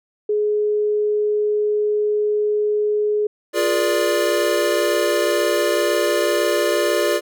sine tone, 420 Hz, G#4, 19 cents sharp, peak -16 dBFS, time 0.29-3.27 s, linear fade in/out 5 ms
square chord, Bb dominant seventh, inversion second, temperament equal with one note detuned, 349.2 / 415.3 / 477.3 / 587.3 Hz, F4 / Ab4 / Bb4 / D5, 0 / 0 / +41 / 0 cents, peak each -23 / -23 / -25 / -21 dBFS, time 3.53-7.21 s, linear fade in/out 50 ms
effects none

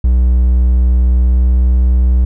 triangle tone with pitch glide, 61.74 to 62.17 Hz, B1 to B1, 0 to +12 cents, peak -5 dBFS, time 0.04-2.25 s, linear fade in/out 5 ms, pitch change +12 cents, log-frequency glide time 1.27-1.41 s, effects none

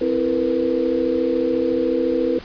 sine tone cluster, 260.8 / 332.2 / 459.5 / 493.5 Hz, C4 / E4 / A#4 / B4, -5 / +13 / -25 / -1 cents, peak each -24 / -22 / -24 / -21 dBFS, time 0.01-2.39 s, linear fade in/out 5 ms, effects pink hiss -39 dBFS RMS until 2.44 s + resampled to 11025 Hz

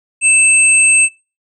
sine tone pair together, 2637 / 8366 Hz, E7 / C9, 0 / -1 cents, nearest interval octave + minor sixth, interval 1999 cents, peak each -10 dBFS, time 0.21-1.09 s, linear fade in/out 50 ms, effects noise-tail reverb RT60 0.3 s tail -22 dB re dry

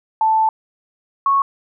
sine tone pair in turn, 880 / 1103.5 Hz, A5 / C#6, 0 / -8 cents, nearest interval major third, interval 392 cents, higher second, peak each -12 / -12 dBFS, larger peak neither, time 0.21-0.49 / 1.26-1.42 s, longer first, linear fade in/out 2 ms, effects none

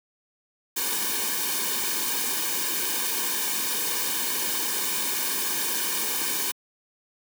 white noise with comb filter, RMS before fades -27 dBFS, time 0.76-6.52 s, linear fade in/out 10 ms, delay 1.5 ms, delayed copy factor -0.9, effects high-pass 200 Hz 12 dB/octave

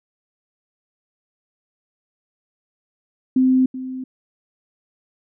sine tone with echo, 258.6 Hz, C4, 20 cents flat, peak -12 dBFS, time 3.36-3.66 s, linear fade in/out 5 ms, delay 380 ms, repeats 1, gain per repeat -14 dB, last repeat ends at 4.04 s, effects none

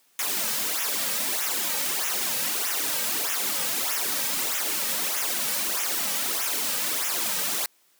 white noise with flanger, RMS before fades -27 dBFS, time 0.19-7.66 s, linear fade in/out 2 ms, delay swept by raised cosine 0.22 to 2.92 ms, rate 1.6 Hz, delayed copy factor -0.75, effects white hiss -63 dBFS RMS until 7.99 s + high-pass 200 Hz 12 dB/octave

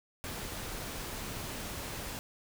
pink noise, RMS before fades -40 dBFS, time 0.24-2.19 s, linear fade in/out 0 ms, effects none

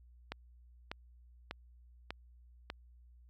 click train, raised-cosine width 0.3 ms, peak -23 dBFS, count 5, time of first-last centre 0.32-2.701 s, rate 1.68 Hz, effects added 60 Hz sine -57 dBFS peak until 3.29 s

